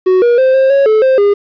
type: tone with pitch steps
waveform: triangle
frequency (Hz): 371.3 / 477.5 / 522 / 531 / 553 / 433.9 / 525 / 406.3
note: F#4 / A#4 / C5 / C5 / C#5 / A4 / C5 / G#4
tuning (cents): +6 / +42 / -4 / +25 / -4 / -24 / +6 / -38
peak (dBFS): -4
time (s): 0.06-1.34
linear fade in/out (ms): 10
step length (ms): 160
effects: resampled to 11025 Hz + 7-bit